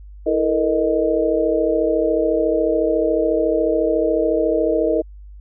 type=tone cluster; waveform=sine; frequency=326.2 / 442.9 / 476.9 / 623 Hz; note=E4 / A4 / A#4 / D#5; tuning=-18 / +11 / +39 / +2 cents; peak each=-21 / -21 / -21 / -20 dBFS; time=0.26-5.02 s; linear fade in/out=10 ms; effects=added 50 Hz sine -36 dBFS peak until 5.4 s